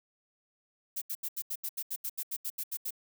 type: noise bursts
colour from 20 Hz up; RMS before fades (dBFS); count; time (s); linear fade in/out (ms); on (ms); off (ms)
violet; -35; 15; 0.96-2.907; 10; 57; 78
effects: none